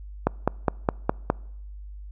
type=click train; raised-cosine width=1 ms; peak=-5 dBFS; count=6; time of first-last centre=0.27-1.301 s; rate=4.85 Hz; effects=noise-tail reverb RT60 0.8 s tail -26 dB re dry + added 50 Hz sine -37 dBFS peak until 2.11 s